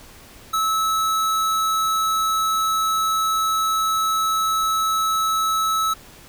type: tone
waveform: square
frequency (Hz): 1300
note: E6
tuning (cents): -24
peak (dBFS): -19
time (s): 0.53-5.94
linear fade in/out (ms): 10
effects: pink hiss -45 dBFS RMS until 6.28 s